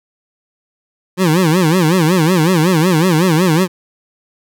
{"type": "tone with vibrato", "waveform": "25% pulse", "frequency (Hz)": 170.4, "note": "F3", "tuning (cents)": -42, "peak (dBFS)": -6, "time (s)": [1.17, 3.68], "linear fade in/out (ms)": 50, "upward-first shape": "sine", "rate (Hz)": 5.4, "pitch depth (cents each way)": 190, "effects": []}